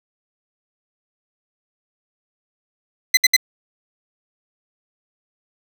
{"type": "tone bursts", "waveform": "20% pulse", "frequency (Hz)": 2034, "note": "C7", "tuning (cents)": -50, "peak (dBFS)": -4, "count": 3, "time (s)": [3.14, 3.365], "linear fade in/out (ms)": 5, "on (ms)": 31, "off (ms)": 66, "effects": []}